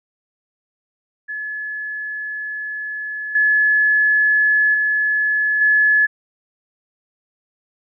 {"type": "tone with level steps", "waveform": "sine", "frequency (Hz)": 1710, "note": "A6", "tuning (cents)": -50, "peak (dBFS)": [-24, -12, -15, -11], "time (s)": [1.28, 6.07], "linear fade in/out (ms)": 20, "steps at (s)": [3.35, 4.74, 5.61], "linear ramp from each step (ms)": 5, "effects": []}